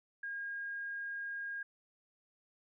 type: tone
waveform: sine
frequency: 1624 Hz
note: G#6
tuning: 39 cents flat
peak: -38 dBFS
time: 0.23-1.63 s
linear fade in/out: 5 ms
effects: none